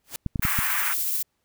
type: noise with exponential growth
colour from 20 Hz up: white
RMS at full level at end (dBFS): -29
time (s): 0.04-0.16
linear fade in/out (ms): 1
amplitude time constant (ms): 24
type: clicks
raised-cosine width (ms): 5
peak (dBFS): -14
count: 5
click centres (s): 0.263 / 0.358 / 0.395 / 0.451 / 0.589
type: band-pass noise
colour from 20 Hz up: pink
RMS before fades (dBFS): -30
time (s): 0.42-0.94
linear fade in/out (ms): 10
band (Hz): 1200 to 2400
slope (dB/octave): 24
type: noise with tremolo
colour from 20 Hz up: violet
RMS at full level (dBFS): -25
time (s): 0.42-1.23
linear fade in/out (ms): 10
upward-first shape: triangle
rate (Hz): 14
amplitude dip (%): 25
effects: pink hiss -74 dBFS RMS until 1.44 s